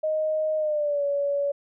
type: tone with pitch glide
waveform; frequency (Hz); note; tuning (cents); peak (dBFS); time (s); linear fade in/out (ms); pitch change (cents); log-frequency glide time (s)
sine; 622.3 to 567.4; D#5 to C#5; 0 to +40; -22; 0.03-1.52; 10; -160; 0.57-1.04
effects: none